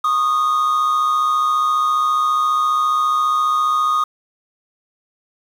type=tone pair together; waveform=triangle; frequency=1100 / 1234.7 Hz; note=C#6 / D#6; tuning=-14 / -14 cents; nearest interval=major second; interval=200 cents; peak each=-22 / -13 dBFS; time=0.04-4.04 s; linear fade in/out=5 ms; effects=7-bit